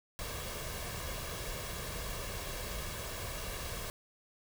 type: noise with comb filter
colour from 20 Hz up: pink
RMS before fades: -40 dBFS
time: 0.19-3.9 s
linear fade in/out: 0 ms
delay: 1.8 ms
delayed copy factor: +0.55
effects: none